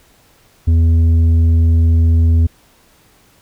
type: tone with tanh clipping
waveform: sine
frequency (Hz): 82.41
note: E2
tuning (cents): 0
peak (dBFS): -9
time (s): 0.67-2.47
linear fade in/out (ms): 10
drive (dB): 6
effects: pink hiss -51 dBFS RMS until 3.41 s